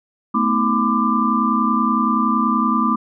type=tone cluster; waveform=sine; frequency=218.7 / 249.3 / 316.9 / 1009 / 1184 Hz; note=A3 / B3 / D#4 / B5 / D6; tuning=-10 / +16 / +32 / +37 / +14 cents; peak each=-20 / -22 / -26 / -24 / -18 dBFS; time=0.34-2.96 s; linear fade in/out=10 ms; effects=none